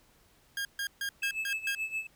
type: tone bursts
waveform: sawtooth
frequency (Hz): 1620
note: G#6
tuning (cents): -43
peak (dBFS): -28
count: 6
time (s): 0.57-1.75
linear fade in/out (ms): 2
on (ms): 80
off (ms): 140
type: tone with tremolo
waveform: triangle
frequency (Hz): 2611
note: E7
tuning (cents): -17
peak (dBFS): -28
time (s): 1.22-2.07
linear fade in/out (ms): 5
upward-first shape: sine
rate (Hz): 7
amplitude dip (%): 80
effects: pink hiss -64 dBFS RMS until 2.15 s